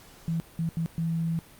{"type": "tone bursts at uneven times", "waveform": "sine", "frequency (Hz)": 164.81, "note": "E3", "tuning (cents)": 0, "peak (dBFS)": -25, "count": 4, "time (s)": [[0.28, 0.4], [0.59, 0.69], [0.77, 0.86], [0.98, 1.39]], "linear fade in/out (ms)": 0, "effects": ["pink hiss -52 dBFS RMS until 1.59 s", "Opus 48 kbps"]}